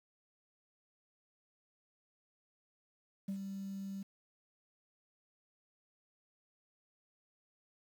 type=tone with ADSR envelope; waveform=sine; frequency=195.4 Hz; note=G3; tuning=5 cents flat; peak=-32 dBFS; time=3.28-4.03 s; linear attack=9 ms; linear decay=78 ms; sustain=-7 dB; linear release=8 ms; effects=tanh soft clip ceiling -34 dBFS + 10-bit